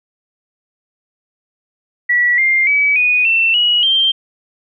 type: tone with pitch steps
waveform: sine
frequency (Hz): 1943 / 2107 / 2284 / 2476 / 2685 / 2911 / 3156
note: B6 / C7 / D7 / D#7 / E7 / F#7 / G7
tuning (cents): -29 / +12 / -49 / -9 / +31 / -29 / +11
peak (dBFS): -10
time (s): 2.09-4.12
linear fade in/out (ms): 10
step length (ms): 290
effects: none